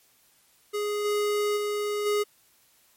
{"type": "tone with level steps", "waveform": "square", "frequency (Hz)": 415.3, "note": "G#4", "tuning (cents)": 0, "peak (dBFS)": [-27, -24, -27, -23], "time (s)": [0.73, 2.24], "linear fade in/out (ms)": 20, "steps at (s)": [1.04, 1.56, 2.05], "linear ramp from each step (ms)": 20, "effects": ["white hiss -62 dBFS RMS until 2.96 s", "MP3 64 kbps"]}